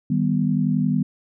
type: chord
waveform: sine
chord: Eb augmented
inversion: none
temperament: equal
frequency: 155.56 / 196 / 246.9 Hz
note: Eb3 / G3 / B3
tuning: 0 / 0 / 0 cents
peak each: -22 dBFS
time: 0.1-1.03 s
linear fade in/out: 5 ms
effects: none